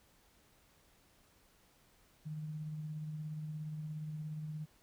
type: tone with tremolo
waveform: sine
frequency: 153.7 Hz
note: D#3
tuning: 21 cents flat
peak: -38 dBFS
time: 2.25-4.66 s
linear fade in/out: 20 ms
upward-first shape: sine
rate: 17 Hz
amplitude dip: 30%
effects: pink hiss -68 dBFS RMS until 4.82 s